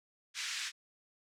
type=band-pass noise; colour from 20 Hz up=pink; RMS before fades=-39 dBFS; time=0.34-0.72 s; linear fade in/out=50 ms; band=1700 to 7300 Hz; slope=24 dB/octave; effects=none